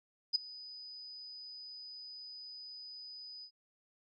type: tone with ADSR envelope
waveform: sine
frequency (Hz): 4982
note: D#8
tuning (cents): +1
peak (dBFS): -24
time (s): 0.33-3.51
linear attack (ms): 23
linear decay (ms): 11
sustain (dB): -22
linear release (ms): 78
effects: none